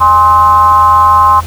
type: tone with frequency modulation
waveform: sine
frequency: 1051 Hz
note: C6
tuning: 7 cents sharp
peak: -3 dBFS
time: 0-1.41 s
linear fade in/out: 20 ms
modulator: 228 Hz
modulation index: 0.68
effects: added 83 Hz sine -19 dBFS peak until 1.46 s + pink hiss -30 dBFS RMS until 1.46 s